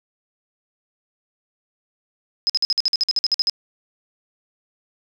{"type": "tone bursts", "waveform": "sine", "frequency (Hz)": 5080, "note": "D#8", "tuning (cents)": 35, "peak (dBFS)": -15, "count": 14, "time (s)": [2.47, 3.497], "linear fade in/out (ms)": 0, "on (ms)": 26, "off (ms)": 51, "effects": []}